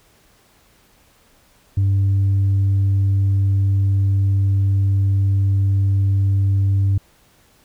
sine tone with tanh clipping, 98 Hz, G2, in tune, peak -14 dBFS, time 1.77-6.98 s, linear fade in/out 5 ms, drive 1 dB, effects pink hiss -55 dBFS RMS until 7.64 s

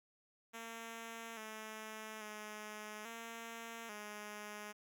5% pulse tone with pitch steps, 228.5 / 217.6 / 212.3 / 229.6 / 209.2 Hz, A#3 / A3 / G#3 / A#3 / G#3, -34 / -19 / +38 / -26 / +13 cents, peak -35 dBFS, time 0.53-4.73 s, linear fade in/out 20 ms, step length 840 ms, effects none

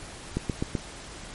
click train, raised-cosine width 3 ms, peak -13 dBFS, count 4, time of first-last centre 0.37-0.752 s, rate 7.85 Hz, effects pink hiss -42 dBFS RMS until 1.34 s + MP3 48 kbps

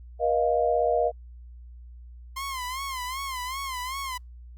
sine chord, Bb suspended fourth, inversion none, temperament equal with one note detuned, 478.2 / 622.3 / 698.5 Hz, Bb4 / Eb5 / F5, +44 / 0 / 0 cents, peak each -25 dBFS, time 0.19-1.12 s, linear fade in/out 50 ms
sawtooth tone with vibrato, 1046.5 Hz, C6, in tune, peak -27 dBFS, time 2.36-4.18 s, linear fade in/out 10 ms, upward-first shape sine, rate 2.6 Hz, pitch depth 100 cents each way
effects added 60 Hz sine -42 dBFS peak until 4.57 s + Opus 48 kbps

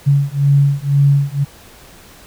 sine beating tone pair, 140 / 142 Hz, C#3 / C#3, +18 / +42 cents, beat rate 2 Hz, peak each -13 dBFS, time 0.06-1.45 s, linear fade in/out 20 ms, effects pink hiss -42 dBFS RMS until 2.26 s

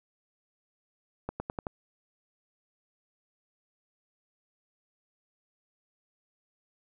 accelerating click train, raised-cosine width 1 ms, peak -19 dBFS, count 5, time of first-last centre 1.29-1.668 s, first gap 110 ms, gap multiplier 0.9, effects none

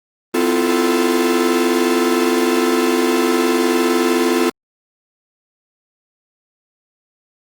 45% pulse chord, F major seventh, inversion second, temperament equal with one note detuned, 255.7 / 329.6 / 349.2 / 440 Hz, C4 / E4 / F4 / A4, -40 / 0 / 0 / 0 cents, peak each -19 / -21 / -18 / -20 dBFS, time 0.34-4.5 s, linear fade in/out 5 ms, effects Opus 24 kbps

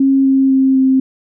sine tone with pitch steps, 270.5 / 268.2 / 265.9 / 263.6 Hz, C#4 / C4 / C4 / C4, -42 / +43 / +28 / +13 cents, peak -8 dBFS, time 0-1 s, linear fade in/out 5 ms, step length 250 ms, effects none

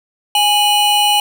square tone pair together, 828.4 / 2952 Hz, G#5 / F#7, -5 / -5 cents, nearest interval octave + minor seventh, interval 2200 cents, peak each -14 dBFS, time 0.35-1.2 s, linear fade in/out 2 ms, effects none

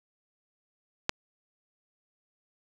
click, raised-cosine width 0.2 ms, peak -7 dBFS, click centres 1.094 s, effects none

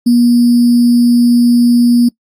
sine tone with sample-and-hold, 240 Hz, B3, 49 cents flat, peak -5 dBFS, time 0.06-2.09 s, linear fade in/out 10 ms, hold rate 4900 Hz, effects noise-tail reverb RT60 0.1 s tail -23 dB re dry + AAC 64 kbps

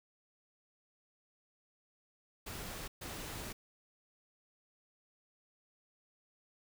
pink noise bursts at uneven times, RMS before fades -44 dBFS, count 2, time 2.46-2.88 / 3.01-3.53 s, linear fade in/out 10 ms, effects none

